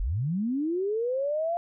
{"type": "linear sweep", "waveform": "sine", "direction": "up", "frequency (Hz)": [34.65, 698.5], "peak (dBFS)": -25, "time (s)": [0, 1.57], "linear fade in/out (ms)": 0, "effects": []}